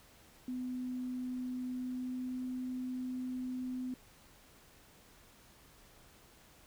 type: tone with pitch glide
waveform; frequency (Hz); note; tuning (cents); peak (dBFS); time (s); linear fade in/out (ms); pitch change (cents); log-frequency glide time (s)
sine; 252 to 253.8; B3 to B3; +35 to +47; -36; 0.48-3.94; 2; +12; 1.68-2.39
effects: pink hiss -61 dBFS RMS until 6.66 s